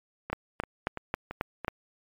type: two click trains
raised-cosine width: 0.5 ms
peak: -20 / -12 dBFS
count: 5 / 6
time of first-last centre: 0.3-1.647 / 0.33-1.681 s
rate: 2.97 / 3.7 Hz
effects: MP3 96 kbps